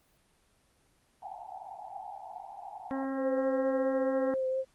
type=band-pass noise; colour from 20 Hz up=pink; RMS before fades=-44 dBFS; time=1.22-3.05 s; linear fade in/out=0 ms; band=710 to 870 Hz; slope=96 dB/octave
type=harmonic tone; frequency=268.9 Hz; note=C4; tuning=47 cents sharp; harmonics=1 / 2 / 3 / 4 / 5 / 6 / 7; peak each=-32 / -38 / -42 / -44 / -46 / -48 / -49 dBFS; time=2.91-4.34 s; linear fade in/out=0 ms
type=tone with vibrato; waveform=sine; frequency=523.3 Hz; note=C5; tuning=in tune; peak=-28 dBFS; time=3.17-4.65 s; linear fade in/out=50 ms; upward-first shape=triangle; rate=4.4 Hz; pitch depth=20 cents each way
effects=pink hiss -68 dBFS RMS until 4.74 s + Opus 24 kbps